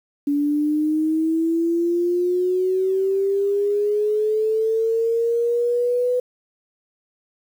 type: linear sweep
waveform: sine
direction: up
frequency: 285.3 to 498.6 Hz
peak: -17 dBFS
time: 0.27-6.2 s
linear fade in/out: 5 ms
effects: 8-bit